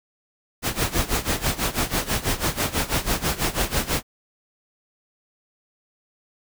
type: noise with tremolo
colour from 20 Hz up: pink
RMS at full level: -21 dBFS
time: 0.62-4.03 s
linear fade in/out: 50 ms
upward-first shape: sine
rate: 6.1 Hz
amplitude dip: 85%
effects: none